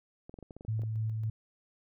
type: clicks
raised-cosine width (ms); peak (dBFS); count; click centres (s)
2; -33; 10; 0.295 / 0.341 / 0.388 / 0.427 / 0.508 / 0.566 / 0.609 / 0.65 / 0.794 / 0.835
type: tone with tremolo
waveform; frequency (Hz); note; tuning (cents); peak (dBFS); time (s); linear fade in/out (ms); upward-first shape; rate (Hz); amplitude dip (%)
sine; 110.1; A2; +2; -29; 0.68-1.3; 5; square; 3.6; 25
effects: none